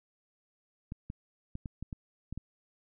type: clicks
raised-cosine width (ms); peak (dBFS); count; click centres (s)
5; -26; 8; 0.921 / 1.101 / 1.554 / 1.658 / 1.826 / 1.928 / 2.326 / 2.376
effects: none